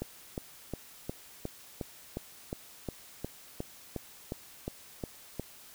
click train, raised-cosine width 2 ms, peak -21 dBFS, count 16, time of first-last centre 0.02-5.396 s, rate 2.79 Hz, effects white hiss -53 dBFS RMS until 5.74 s

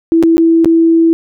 sine tone with dropouts, 329.6 Hz, E4, in tune, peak -5 dBFS, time 0.12-1.13 s, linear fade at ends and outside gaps 0 ms, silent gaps 0.227-0.235 / 0.37-0.38 / 0.646-0.657 s, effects none

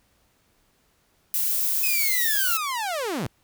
violet noise, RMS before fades -24 dBFS, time 1.34-2.57 s, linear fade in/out 0 ms
sawtooth linear sweep, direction down, 2573 to 92.5 Hz, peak -22 dBFS, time 1.83-3.27 s, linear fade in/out 5 ms
effects pink hiss -65 dBFS RMS until 3.43 s

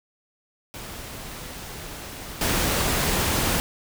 pink noise with level steps, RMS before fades -37 / -23 dBFS, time 0.74-3.6 s, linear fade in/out 0 ms, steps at 2.41 s, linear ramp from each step 2 ms, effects none

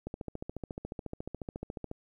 click train, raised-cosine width 2 ms, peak -24 dBFS, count 27, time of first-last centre 0.07-1.914 s, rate 14.1 Hz, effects 11-bit

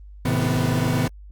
40% pulse tone cluster, 110.1 / 132.8 / 160.5 / 249.8 Hz, A2 / C3 / E3 / B3, +2 / +26 / -46 / +20 cents, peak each -24 dBFS, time 0.25-1.08 s, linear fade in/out 5 ms, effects added 50 Hz sine -39 dBFS peak until 1.31 s + Opus 32 kbps

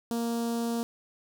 sawtooth tone with notch filter, 233.1 Hz, A#3, in tune, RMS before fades -30 dBFS, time 0.11-0.83 s, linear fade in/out 0 ms, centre 2100 Hz, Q 0.6, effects none

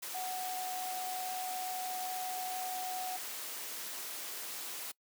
sine tone in noise, 740 Hz, F#5, in tune, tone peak -37 dBFS, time 0.14-3.17 s, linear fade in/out 10 ms, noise white, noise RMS -42 dBFS, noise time 0.02-4.92 s, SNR +2 dB, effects noise-tail reverb RT60 0.1 s tail -23 dB re dry + high-pass 300 Hz 12 dB/octave

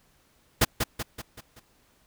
pink noise with echo, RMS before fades -19 dBFS, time 0.61-0.65 s, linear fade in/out 10 ms, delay 190 ms, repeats 5, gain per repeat -6 dB, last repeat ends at 1.6 s, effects pink hiss -64 dBFS RMS until 2.06 s

